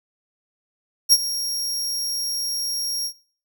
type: tone with ADSR envelope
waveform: sawtooth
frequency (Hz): 5588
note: F8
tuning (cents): 0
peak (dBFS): -6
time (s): 1.09-3.13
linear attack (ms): 36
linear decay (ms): 45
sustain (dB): -15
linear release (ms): 75
effects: noise-tail reverb RT60 0.5 s tail -22 dB re dry